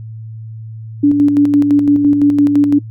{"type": "tone with tremolo", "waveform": "sine", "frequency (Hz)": 288.6, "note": "D4", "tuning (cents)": -30, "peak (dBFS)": -5, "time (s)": [1.03, 2.79], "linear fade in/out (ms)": 10, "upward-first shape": "square", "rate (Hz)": 5.9, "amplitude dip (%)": 40, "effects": ["noise-tail reverb RT60 0.1 s tail -21 dB re dry", "added 111 Hz sine -26 dBFS peak until 2.9 s"]}